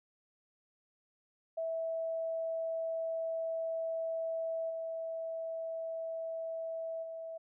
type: tone with level steps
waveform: sine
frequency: 654 Hz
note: E5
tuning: 14 cents flat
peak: -33 / -36 / -40 dBFS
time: 1.57-7.38 s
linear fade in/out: 10 ms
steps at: 4.69 / 7.02 s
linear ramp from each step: 20 ms
effects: none